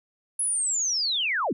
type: linear sweep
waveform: sine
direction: down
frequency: 10548 to 155.56 Hz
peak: -23 dBFS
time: 0.39-1.53 s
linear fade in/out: 5 ms
effects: none